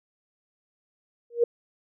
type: tone with exponential growth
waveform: sine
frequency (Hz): 472.3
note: A#4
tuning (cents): +23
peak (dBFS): -13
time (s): 1.3-1.44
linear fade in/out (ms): 5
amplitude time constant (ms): 29
effects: none